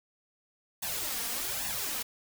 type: noise with flanger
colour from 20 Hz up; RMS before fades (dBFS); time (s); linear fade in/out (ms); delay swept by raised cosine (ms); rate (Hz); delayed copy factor
white; -34; 0.82-2.03; 10; 1.1 to 4.4; 1.2; +0.75
effects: none